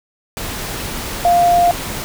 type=tone in noise; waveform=sine; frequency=698.5 Hz; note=F5; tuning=in tune; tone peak=-9 dBFS; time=1.25-1.71 s; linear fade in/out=0 ms; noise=pink; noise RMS=-25 dBFS; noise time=0.37-2.04 s; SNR=+13 dB; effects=none